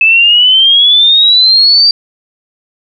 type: exponential sweep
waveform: sine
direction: up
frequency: 2601 to 4700 Hz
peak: -3 dBFS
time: 0.01-1.91 s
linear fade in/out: 2 ms
effects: none